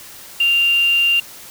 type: tone with quantisation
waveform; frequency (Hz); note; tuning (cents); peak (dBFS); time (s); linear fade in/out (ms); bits
sine; 2786; F7; -5; -12; 0.4-1.2; 5; 5
effects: white hiss -38 dBFS RMS until 1.5 s